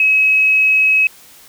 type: tone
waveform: sine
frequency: 2559 Hz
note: D#7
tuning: 48 cents sharp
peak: -9 dBFS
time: 0-1.07 s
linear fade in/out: 2 ms
effects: white hiss -43 dBFS RMS until 1.48 s